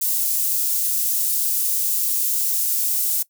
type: high-pass noise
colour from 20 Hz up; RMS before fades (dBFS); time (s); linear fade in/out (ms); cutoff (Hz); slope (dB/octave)
white; -21; 0.01-3.23; 10; 8400; 12
effects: noise-tail reverb RT60 0.1 s tail -19 dB re dry